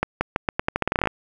accelerating click train, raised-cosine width 0.5 ms, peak -5 dBFS, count 16, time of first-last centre 0.03-1.073 s, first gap 180 ms, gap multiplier 0.84, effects 7-bit

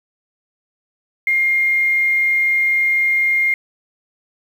sine tone with quantisation, 2122 Hz, C7, 24 cents sharp, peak -13 dBFS, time 1.27-3.54 s, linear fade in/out 2 ms, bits 7, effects none

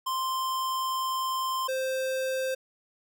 square tone pair in turn, 1045 / 523.5 Hz, C6 / C5, -2 / +1 cents, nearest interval octave, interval 1197 cents, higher first, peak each -28 dBFS, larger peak neither, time 0.06-1.68 / 1.68-2.55 s, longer first, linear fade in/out 10 ms, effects none

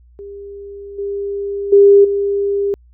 sine tone with level steps, 401.2 Hz, G4, 40 cents sharp, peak -29 / -19 / -4 / -14 dBFS, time 0.19-2.74 s, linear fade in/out 0 ms, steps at 0.98 / 1.72 / 2.04 s, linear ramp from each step 10 ms, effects added 60 Hz sine -44 dBFS peak until 2.93 s

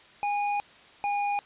square tone pair in turn, 820 / 815.4 Hz, G#5 / G#5, -22 / -32 cents, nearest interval unison, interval 10 cents, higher first, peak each -26 dBFS, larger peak neither, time 0.23-0.6 / 1.04-1.39 s, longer first, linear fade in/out 0 ms, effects white hiss -53 dBFS RMS until 1.45 s + resampled to 8000 Hz

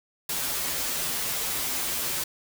white noise with comb filter, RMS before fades -29 dBFS, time 0.29-2.24 s, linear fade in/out 5 ms, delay 9.7 ms, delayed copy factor -0.85, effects none

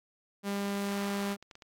sawtooth tone, 200.3 Hz, G3, 38 cents sharp, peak -27 dBFS, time 0.43-1.37 s, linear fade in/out 50 ms
clicks, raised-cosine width 0.2 ms, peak -32 dBFS, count 9, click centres 0.953 / 0.987 / 1.062 / 1.102 / 1.206 / 1.426 / 1.512 / 1.554 / 1.622 s
effects AAC 48 kbps

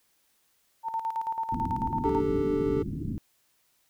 sine tone with tremolo, 900 Hz, A5, 39 cents sharp, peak -26 dBFS, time 0.83-2.22 s, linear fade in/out 50 ms, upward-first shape square, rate 9.1 Hz, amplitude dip 65%
white low-pass noise, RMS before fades -33 dBFS, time 1.52-3.18 s, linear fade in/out 0 ms, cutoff 310 Hz, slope 48 dB/octave
triangle chord, D suspended fourth, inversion none, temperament equal, 293.7 / 392 / 440 Hz, D4 / G4 / A4, 0 / 0 / 0 cents, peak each -27 dBFS, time 2.04-2.83 s, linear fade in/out 10 ms
effects white hiss -69 dBFS RMS until 3.89 s

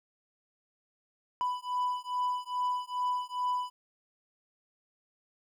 triangle beating tone pair, 992 / 994.4 Hz, B5 / B5, +7 / +12 cents, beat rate 2.4 Hz, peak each -31 dBFS, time 1.41-3.7 s, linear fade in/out 0 ms, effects none

